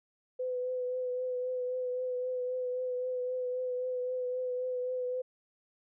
sine tone with vibrato, 503 Hz, B4, 32 cents sharp, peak -31 dBFS, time 0.39-5.22 s, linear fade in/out 10 ms, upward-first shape triangle, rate 3.8 Hz, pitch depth 26 cents each way, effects none

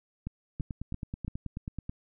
two click trains, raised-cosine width 5 ms, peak -23 / -22 dBFS, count 13 / 4, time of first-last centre 0.6-1.894 / 0.27-1.28 s, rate 9.27 / 2.97 Hz, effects none

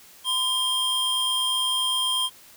square tone pair together, 1025 / 3204 Hz, C6 / G7, -36 / +37 cents, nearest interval octave + minor sixth, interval 1973 cents, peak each -31 / -23 dBFS, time 0.24-2.3 s, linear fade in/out 50 ms, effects white hiss -50 dBFS RMS until 2.56 s

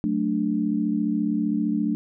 sine chord, D major, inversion first, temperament equal, 185 / 220 / 293.7 Hz, F#3 / A3 / D4, 0 / 0 / 0 cents, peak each -28 / -24 / -25 dBFS, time 0.04-1.95 s, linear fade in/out 0 ms, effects none

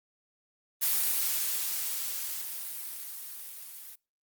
blue noise with level ramp, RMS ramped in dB -26 to -46 dBFS, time 0.81-3.96 s, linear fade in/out 20 ms, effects noise-tail reverb RT60 0.3 s tail -26 dB re dry + Opus 32 kbps

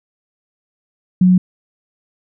sine tone, 182.8 Hz, F#3, 21 cents flat, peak -7 dBFS, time 1.21-1.38 s, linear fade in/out 5 ms, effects none

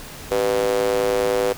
square tone with high-pass filter, 55 Hz, A1, in tune, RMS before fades -20 dBFS, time 0.31-1.53 s, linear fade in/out 5 ms, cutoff 460 Hz, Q 5.8, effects pink hiss -37 dBFS RMS until 1.57 s

